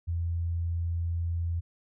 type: tone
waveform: sine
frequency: 84.7 Hz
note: E2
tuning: 48 cents sharp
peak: -27 dBFS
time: 0.07-1.61 s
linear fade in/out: 20 ms
effects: none